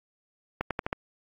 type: accelerating click train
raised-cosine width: 0.5 ms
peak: -13 dBFS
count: 5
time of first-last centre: 0.61-0.929 s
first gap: 97 ms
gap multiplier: 0.87
effects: AAC 32 kbps